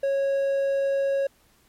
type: tone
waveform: triangle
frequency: 550 Hz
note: C#5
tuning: 14 cents flat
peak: -19 dBFS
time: 0.03-1.27 s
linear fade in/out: 5 ms
effects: pink hiss -61 dBFS RMS until 1.68 s + MP3 64 kbps